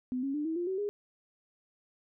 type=tone with pitch steps; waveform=sine; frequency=252.8 / 274.1 / 297.2 / 322.2 / 349.3 / 378.8 / 410.7 Hz; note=B3 / C#4 / D4 / E4 / F4 / F#4 / G#4; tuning=+41 / -19 / +21 / -39 / 0 / +41 / -19 cents; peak=-30 dBFS; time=0.12-0.89 s; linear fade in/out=0 ms; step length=110 ms; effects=none